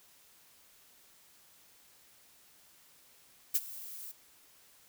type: noise with ADSR envelope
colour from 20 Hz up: violet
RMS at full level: -26 dBFS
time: 3.54-4.12 s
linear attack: 12 ms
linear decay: 43 ms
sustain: -19 dB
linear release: 13 ms
effects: white hiss -62 dBFS RMS until 4.88 s